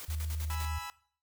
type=noise with tremolo; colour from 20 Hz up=white; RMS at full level=-44 dBFS; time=0-0.68 s; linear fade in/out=0 ms; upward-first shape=square; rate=10 Hz; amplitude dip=70%
type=tone with vibrato; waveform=sine; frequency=77.78 Hz; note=D#2; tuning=in tune; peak=-32 dBFS; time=0.08-0.79 s; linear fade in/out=10 ms; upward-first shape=triangle; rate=6.7 Hz; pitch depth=17 cents each way
type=chord; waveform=sawtooth; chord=E major; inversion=first; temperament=equal; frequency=830.6 / 987.8 / 1318.5 Hz; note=G#5 / B5 / E6; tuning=0 / 0 / 0 cents; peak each=-42 / -39 / -40 dBFS; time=0.5-0.9 s; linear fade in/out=0 ms
effects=noise-tail reverb RT60 0.5 s tail -19 dB re dry